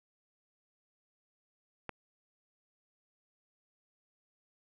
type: click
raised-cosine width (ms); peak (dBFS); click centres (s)
0.5; -23; 1.893
effects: none